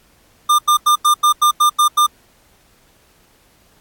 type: tone bursts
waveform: square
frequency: 1200 Hz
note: D6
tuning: 37 cents sharp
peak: -10 dBFS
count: 9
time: 0.49-2.067 s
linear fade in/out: 10 ms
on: 97 ms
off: 88 ms
effects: pink hiss -54 dBFS RMS until 3.8 s + AAC 64 kbps